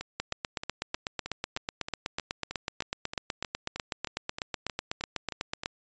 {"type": "two click trains", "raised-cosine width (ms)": 0.2, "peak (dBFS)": [-13, -18], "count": [45, 19], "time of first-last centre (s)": [[0.2, 5.659], [0.01, 5.635]], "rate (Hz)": [8.06, 3.2], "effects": ["resampled to 16000 Hz"]}